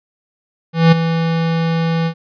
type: tone with ADSR envelope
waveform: square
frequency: 164.81 Hz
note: E3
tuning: in tune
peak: -5 dBFS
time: 0.73-2.14 s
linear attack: 190 ms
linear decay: 12 ms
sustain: -10 dB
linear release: 77 ms
effects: resampled to 11025 Hz